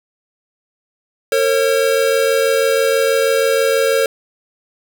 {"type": "tone pair together", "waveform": "square", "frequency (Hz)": [456.5, 542.7], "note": ["A#4", "C#5"], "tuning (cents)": [-36, -37], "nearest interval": "minor third", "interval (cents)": 299, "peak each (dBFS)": -16, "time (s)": [1.32, 4.06], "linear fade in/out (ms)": 2, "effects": []}